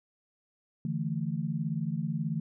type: chord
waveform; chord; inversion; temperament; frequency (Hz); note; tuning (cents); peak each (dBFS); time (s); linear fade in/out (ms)
sine; D suspended second; none; just; 146.83 / 165.19 / 220.2; D3 / E3 / A3; 0 / +4 / +2; -34 / -32 / -35; 0.85-2.4; 2
effects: none